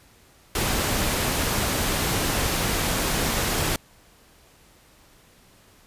pink noise, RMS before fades -24 dBFS, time 0.55-3.76 s, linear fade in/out 2 ms, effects pink hiss -55 dBFS RMS until 5.86 s + resampled to 32000 Hz

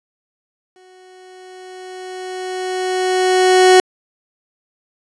30% pulse tone with exponential growth, 370 Hz, F#4, in tune, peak -3 dBFS, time 0.76-3.8 s, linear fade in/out 1 ms, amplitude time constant 660 ms, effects resampled to 22050 Hz

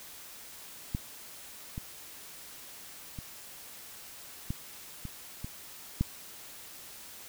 clicks, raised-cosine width 5 ms, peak -18 / -24 / -27 / -20 / -26 / -25 / -14 dBFS, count 7, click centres 0.949 / 1.779 / 3.188 / 4.505 / 5.053 / 5.445 / 6.01 s, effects white hiss -48 dBFS RMS until 7.28 s

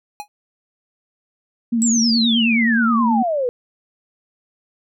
square tone with exponential decay, 831 Hz, G#5, 1 cent sharp, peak -24 dBFS, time 0.2-0.28 s, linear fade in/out 0 ms, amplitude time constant 16 ms
sine tone with vibrato, 229.7 Hz, A#3, 25 cents flat, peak -15 dBFS, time 1.72-3.23 s, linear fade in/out 10 ms, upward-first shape triangle, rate 9.5 Hz, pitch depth 59 cents each way
sine exponential sweep, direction down, 7902 to 473.9 Hz, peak -17 dBFS, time 1.82-3.49 s, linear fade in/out 0 ms
effects none

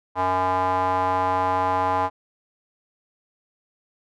square tone with band-pass filter, 92.4 Hz, F#2, 2 cents flat, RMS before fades -22 dBFS, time 0.15-2.1 s, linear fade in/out 50 ms, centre 920 Hz, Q 5, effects none

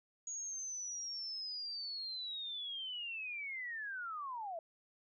sine linear sweep, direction down, 6730 to 636 Hz, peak -40 dBFS, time 0.27-4.59 s, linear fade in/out 2 ms, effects none

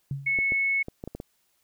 sine tone with exponential decay, 138.59 Hz, C#3, in tune, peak -25 dBFS, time 0.11-0.45 s, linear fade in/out 2 ms, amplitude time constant 73 ms
sine tone, 2200 Hz, C#7, 14 cents flat, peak -22 dBFS, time 0.26-0.83 s, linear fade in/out 10 ms
clicks, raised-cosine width 2 ms, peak -22 dBFS, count 7, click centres 0.388 / 0.521 / 0.884 / 1.039 / 1.076 / 1.15 / 1.201 s
effects white hiss -70 dBFS RMS until 1.63 s

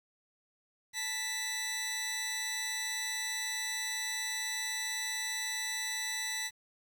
15% pulse tone pair together, 880 / 1975.5 Hz, A5 / B6, 0 / 0 cents, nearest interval octave + major second, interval 1400 cents, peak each -38 / -28 dBFS, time 0.93-6.51 s, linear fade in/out 50 ms, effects 10-bit

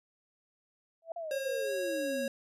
sine tone with exponential growth, 659.3 Hz, E5, in tune, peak -31 dBFS, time 1.02-1.12 s, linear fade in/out 2 ms, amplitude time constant 21 ms
sine exponential sweep, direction down, 698.5 to 230 Hz, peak -36 dBFS, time 1.16-2.28 s, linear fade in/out 5 ms
square tone with pitch glide, 540 to 548.8 Hz, C#5 to C#5, -45 to -17 cents, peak -33 dBFS, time 1.31-2.28 s, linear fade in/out 2 ms, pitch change +28 cents, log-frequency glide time 1.63-1.72 s
effects resampled to 32000 Hz

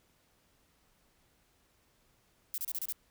violet noise bursts, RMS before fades -36 dBFS, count 6, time 2.54-2.924 s, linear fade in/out 0 ms, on 39 ms, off 30 ms, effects pink hiss -70 dBFS RMS until 3.1 s

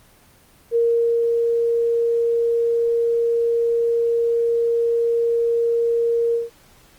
sine tone with ADSR envelope, 466.2 Hz, A#4, in tune, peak -14 dBFS, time 0.71-6.5 s, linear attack 46 ms, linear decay 470 ms, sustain -2 dB, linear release 160 ms, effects pink hiss -52 dBFS RMS until 6.98 s + Opus 24 kbps

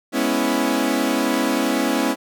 sawtooth chord, C# minor seventh, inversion second, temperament equal, 207.7 / 246.9 / 277.2 / 329.6 Hz, G#3 / B3 / C#4 / E4, 0 / 0 / 0 / 0 cents, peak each -24 / -19 / -18 / -20 dBFS, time 0.12-2.16 s, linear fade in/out 50 ms, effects none

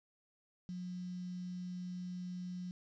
sine tone with quantisation, 180.2 Hz, F#3, 45 cents flat, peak -40 dBFS, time 0.69-2.71 s, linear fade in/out 0 ms, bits 10, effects resampled to 16000 Hz

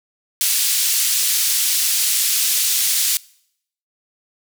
white band-pass noise, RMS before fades -18 dBFS, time 0.41-3.17 s, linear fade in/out 0 ms, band 3200 to 14000 Hz, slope 12 dB/octave, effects noise-tail reverb RT60 0.7 s tail -23 dB re dry

